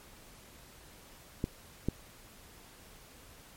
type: clicks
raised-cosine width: 3 ms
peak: -17 / -16 dBFS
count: 2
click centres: 1.441 / 1.886 s
effects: pink hiss -55 dBFS RMS until 3.56 s + MP3 64 kbps